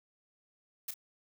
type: noise with echo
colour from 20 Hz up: blue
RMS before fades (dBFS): -37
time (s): 0.88-0.91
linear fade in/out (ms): 5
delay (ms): 31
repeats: 1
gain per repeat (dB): -10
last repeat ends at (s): 0.941
effects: none